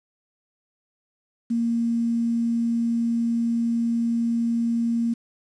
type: tone with quantisation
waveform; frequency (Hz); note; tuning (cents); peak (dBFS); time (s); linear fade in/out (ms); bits
sine; 232.7; A#3; -3; -20; 1.5-5.14; 10; 8
effects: resampled to 22050 Hz